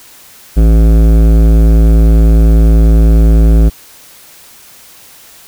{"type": "tone with hard clipping", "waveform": "sine", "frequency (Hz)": 55, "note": "A1", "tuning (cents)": 0, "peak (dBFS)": -5, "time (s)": [0.56, 3.7], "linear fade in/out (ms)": 20, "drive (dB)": 15, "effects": ["white hiss -38 dBFS RMS until 5.47 s"]}